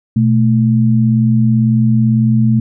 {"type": "tone pair together", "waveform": "sine", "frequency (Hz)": [121.98, 220], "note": ["B2", "A3"], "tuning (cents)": [-21, 0], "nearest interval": "minor seventh", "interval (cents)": 1021, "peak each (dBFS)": -11, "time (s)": [0.16, 2.6], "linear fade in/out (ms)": 5, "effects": []}